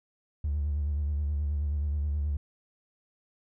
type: tone with vibrato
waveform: triangle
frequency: 73.42 Hz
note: D2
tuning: in tune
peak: -23 dBFS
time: 0.44-2.37 s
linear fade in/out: 5 ms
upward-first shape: sine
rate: 9.4 Hz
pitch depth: 62 cents each way
effects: tanh soft clip ceiling -23 dBFS